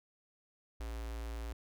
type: tone with notch filter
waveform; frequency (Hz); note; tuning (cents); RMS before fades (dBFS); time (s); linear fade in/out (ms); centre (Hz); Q
square; 56.8; A#1; -44; -41; 0.8-1.53; 5; 150; 0.97
effects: none